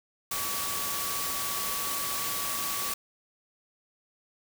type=tone in noise; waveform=sine; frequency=1138 Hz; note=C#6; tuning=45 cents sharp; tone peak=-37 dBFS; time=0.31-2.94 s; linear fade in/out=5 ms; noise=white; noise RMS=-32 dBFS; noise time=0.31-2.94 s; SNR=-8 dB; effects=none